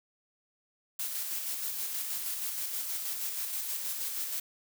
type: noise with tremolo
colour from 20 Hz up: blue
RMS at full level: -34 dBFS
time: 0.99-4.4 s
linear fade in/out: 5 ms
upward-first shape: square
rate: 6.3 Hz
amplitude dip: 30%
effects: none